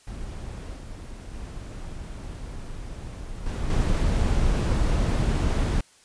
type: noise with level steps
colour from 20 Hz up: brown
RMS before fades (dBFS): -35 / -38 / -36 / -28 / -22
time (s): 0.07-5.81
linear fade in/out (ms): 5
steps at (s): 0.76 / 1.33 / 3.46 / 3.7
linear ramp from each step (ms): 2
effects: white hiss -56 dBFS RMS until 6.04 s + resampled to 22050 Hz